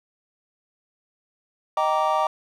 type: chord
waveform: triangle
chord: Eb major seventh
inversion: none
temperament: just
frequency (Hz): 622.3 / 777.8 / 933.4 / 1166.7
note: Eb5 / G5 / Bb5 / D6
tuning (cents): 0 / -14 / +2 / -12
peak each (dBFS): -23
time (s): 1.77-2.27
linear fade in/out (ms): 2
effects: none